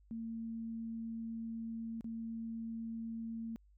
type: tone with dropouts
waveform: sine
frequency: 227 Hz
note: A#3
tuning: 46 cents flat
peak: -39 dBFS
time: 0.11-3.56 s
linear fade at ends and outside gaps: 0 ms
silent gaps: 2.009-2.044 s
effects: added 50 Hz sine -62 dBFS peak until 3.77 s